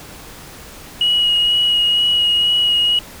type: tone with vibrato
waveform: sine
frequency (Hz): 2900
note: F#7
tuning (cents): -35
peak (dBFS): -11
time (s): 1.01-2.99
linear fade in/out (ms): 2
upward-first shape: sine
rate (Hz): 2.1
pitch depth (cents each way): 11
effects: tanh soft clip ceiling -8 dBFS + pink hiss -37 dBFS RMS until 3.2 s